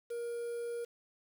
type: tone with quantisation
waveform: triangle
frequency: 472.4 Hz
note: A#4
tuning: 23 cents sharp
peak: -34 dBFS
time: 0.1-0.85 s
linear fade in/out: 10 ms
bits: 9
effects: none